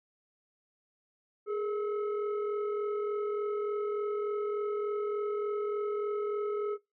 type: tone with frequency modulation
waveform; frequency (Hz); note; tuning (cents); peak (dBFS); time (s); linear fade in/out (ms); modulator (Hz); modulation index
sine; 415.3; G#4; 0; -29; 1.46-6.78; 50; 874; 0.57
effects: noise-tail reverb RT60 0.2 s tail -21 dB re dry + tanh soft clip ceiling -25 dBFS